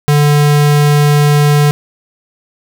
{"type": "tone", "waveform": "square", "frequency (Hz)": 146.83, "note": "D3", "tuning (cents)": 0, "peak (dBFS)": -7, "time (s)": [0.08, 1.71], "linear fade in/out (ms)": 0, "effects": []}